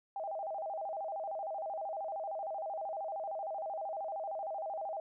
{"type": "tone with vibrato", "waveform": "sine", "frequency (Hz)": 712, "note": "F5", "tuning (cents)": 33, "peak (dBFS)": -36, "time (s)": [0.16, 5], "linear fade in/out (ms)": 2, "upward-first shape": "square", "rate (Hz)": 13, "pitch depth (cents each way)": 190, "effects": []}